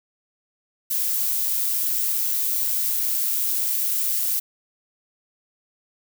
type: noise with amplitude modulation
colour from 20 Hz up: violet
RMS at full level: -22 dBFS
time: 0.9-4.4 s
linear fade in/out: 10 ms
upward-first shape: sine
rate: 121 Hz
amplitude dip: 25%
effects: none